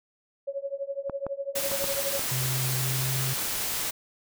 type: tone with tremolo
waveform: sine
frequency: 554.4 Hz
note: C#5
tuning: in tune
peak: -26 dBFS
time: 0.47-2.21 s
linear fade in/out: 10 ms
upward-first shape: triangle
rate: 12 Hz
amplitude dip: 100%
type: clicks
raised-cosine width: 1 ms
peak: -19 dBFS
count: 5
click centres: 1.097 / 1.266 / 1.716 / 1.841 / 2.194 s
type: noise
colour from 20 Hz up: white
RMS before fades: -30 dBFS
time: 1.55-3.91 s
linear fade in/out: 10 ms
type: tone with pitch glide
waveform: triangle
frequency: 129.3 to 131.18 Hz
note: C3 to C3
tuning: -20 to +5 cents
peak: -26 dBFS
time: 2.31-3.34 s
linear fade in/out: 10 ms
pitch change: +25 cents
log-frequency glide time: 2.79-3.11 s
effects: none